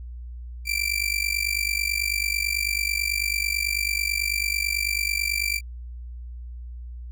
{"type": "tone with amplitude modulation", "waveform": "sawtooth", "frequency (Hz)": 2349, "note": "D7", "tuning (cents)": 0, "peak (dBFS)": -16, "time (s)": [0.65, 5.61], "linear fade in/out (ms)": 50, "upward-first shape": "sine", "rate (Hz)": 49.1, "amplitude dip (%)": 90, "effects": ["added 60 Hz sine -34 dBFS peak until 7.11 s"]}